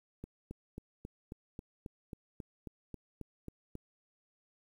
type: click train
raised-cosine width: 3 ms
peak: -30 dBFS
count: 14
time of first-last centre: 0.24-3.754 s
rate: 3.7 Hz
effects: 10-bit